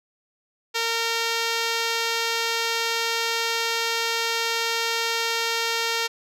5% pulse tone with low-pass filter, 459.4 Hz, A#4, 25 cents flat, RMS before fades -25 dBFS, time 0.74-6.08 s, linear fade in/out 20 ms, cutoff 9900 Hz, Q 0.75, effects none

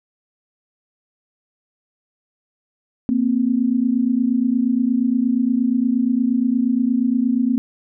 sine tone pair together, 233.1 / 261.6 Hz, A#3 / C4, 0 / 0 cents, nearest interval major second, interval 200 cents, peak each -18 dBFS, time 3.09-7.58 s, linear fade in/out 0 ms, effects none

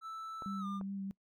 triangle tone with pitch glide, 1318.5 to 1202.1 Hz, E6 to D6, 0 to +40 cents, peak -39 dBFS, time 0.01-0.81 s, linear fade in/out 50 ms, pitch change -160 cents, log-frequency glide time 0.59-0.66 s
clicks, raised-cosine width 1 ms, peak -33 dBFS, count 2, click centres 0.422 / 0.812 s
sine tone with vibrato, 196 Hz, G3, in tune, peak -37 dBFS, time 0.46-1.11 s, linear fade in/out 0 ms, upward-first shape sine, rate 4.8 Hz, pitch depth 18 cents each way
effects noise-tail reverb RT60 0.1 s tail -23 dB re dry + MP3 96 kbps

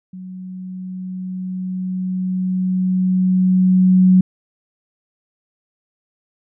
sine tone with level ramp, 185 Hz, F#3, in tune, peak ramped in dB -30 to -7 dBFS, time 0.13-4.21 s, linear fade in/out 5 ms, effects none

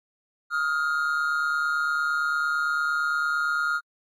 triangle tone pair together, 1262.2 / 1411 Hz, D#6 / F6, +24 / +17 cents, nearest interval major second, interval 193 cents, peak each -27 / -22 dBFS, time 0.5-3.81 s, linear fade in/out 50 ms, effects AAC 64 kbps

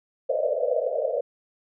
white band-pass noise, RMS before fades -25 dBFS, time 0.29-1.21 s, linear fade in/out 10 ms, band 470 to 640 Hz, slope 96 dB/octave, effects none

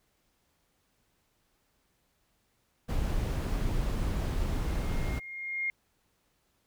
brown noise, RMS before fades -30 dBFS, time 2.88-5.2 s, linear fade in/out 20 ms
sine tone with exponential growth, 2131 Hz, C7, 31 cents sharp, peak -27 dBFS, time 4.36-5.7 s, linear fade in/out 1 ms, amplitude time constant 290 ms
effects pink hiss -73 dBFS RMS until 6.66 s

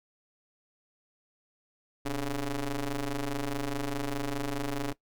sawtooth ring-modulated tone, 138.59 Hz, C#3, in tune, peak -23 dBFS, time 2.05-4.93 s, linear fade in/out 10 ms, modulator 151 Hz, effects noise-tail reverb RT60 0.1 s tail -19 dB re dry

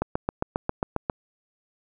click train, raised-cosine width 1 ms, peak -10 dBFS, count 9, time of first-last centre 0.02-1.098 s, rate 7.42 Hz, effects none

